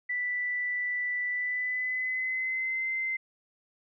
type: tone with pitch glide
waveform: sine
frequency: 1975.5 to 2073 Hz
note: B6 to C7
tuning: 0 to -17 cents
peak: -28 dBFS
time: 0.09-3.17 s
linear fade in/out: 10 ms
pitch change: +83 cents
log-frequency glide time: 1.29-2.89 s
effects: none